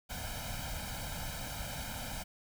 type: noise with comb filter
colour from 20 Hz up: pink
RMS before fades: -40 dBFS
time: 0.09-2.24 s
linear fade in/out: 20 ms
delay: 1.3 ms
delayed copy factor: +1
effects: none